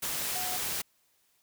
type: tone in noise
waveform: sine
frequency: 733 Hz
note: F#5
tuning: 16 cents flat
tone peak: -38 dBFS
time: 0.35-0.57 s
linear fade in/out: 10 ms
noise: white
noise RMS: -33 dBFS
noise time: 0.02-0.82 s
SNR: -8 dB
effects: white hiss -70 dBFS RMS until 1.42 s